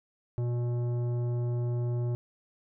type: tone with tanh clipping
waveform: triangle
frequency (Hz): 120.7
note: B2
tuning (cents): -39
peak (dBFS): -29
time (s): 0.38-2.15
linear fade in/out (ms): 0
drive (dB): 16
effects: none